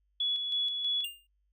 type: tone with tremolo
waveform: sine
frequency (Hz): 3392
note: G#7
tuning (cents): +36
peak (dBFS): -27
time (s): 0.2-1.05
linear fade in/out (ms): 5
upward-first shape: square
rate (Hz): 3.1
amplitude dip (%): 40
type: tone with exponential decay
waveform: square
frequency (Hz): 2806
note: F7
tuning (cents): +8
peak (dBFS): -32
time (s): 1.04-1.27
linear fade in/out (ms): 5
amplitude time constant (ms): 48
effects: noise-tail reverb RT60 0.1 s tail -25 dB re dry + added 50 Hz sine -70 dBFS peak until 1.52 s